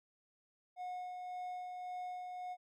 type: tone with tremolo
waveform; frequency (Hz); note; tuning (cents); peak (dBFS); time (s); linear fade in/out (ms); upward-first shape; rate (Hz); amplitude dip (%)
triangle; 726; F#5; -33; -38; 0.76-2.57; 50; sine; 1.8; 30
effects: none